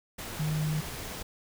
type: tone in noise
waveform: sine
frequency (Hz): 153.8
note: D#3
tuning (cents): -20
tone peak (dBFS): -27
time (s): 0.39-0.81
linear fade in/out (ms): 10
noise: pink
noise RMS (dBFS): -39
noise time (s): 0.18-1.23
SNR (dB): +9
effects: none